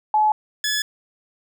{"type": "tone pair in turn", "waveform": ["sine", "15% pulse"], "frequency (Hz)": [855, 1710], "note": ["A5", "A6"], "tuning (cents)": [-50, -50], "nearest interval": "octave", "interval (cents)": 1200, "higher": "second", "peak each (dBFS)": -14, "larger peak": "neither", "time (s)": [[0.14, 0.32], [0.64, 0.82]], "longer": "neither", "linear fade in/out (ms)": 2, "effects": []}